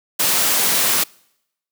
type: high-pass noise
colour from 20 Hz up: white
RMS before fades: -17 dBFS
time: 0.19-1.04 s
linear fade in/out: 10 ms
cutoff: 160 Hz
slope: 12 dB/octave
effects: noise-tail reverb RT60 0.8 s tail -26 dB re dry